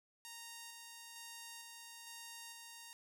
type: tone with tremolo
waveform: 5% pulse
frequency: 929 Hz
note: A#5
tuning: 6 cents flat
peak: -37 dBFS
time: 0.25-2.93 s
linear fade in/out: 0 ms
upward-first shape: square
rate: 1.1 Hz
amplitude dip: 25%
effects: none